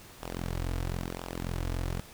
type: tone with flanger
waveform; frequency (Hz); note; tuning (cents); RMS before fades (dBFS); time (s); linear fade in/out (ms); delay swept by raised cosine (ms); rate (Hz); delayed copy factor
sawtooth; 43.67; F1; +1; -34; 0.22-2; 0; 0.46 to 5.36; 0.99; -0.8
effects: pink hiss -51 dBFS RMS until 2.13 s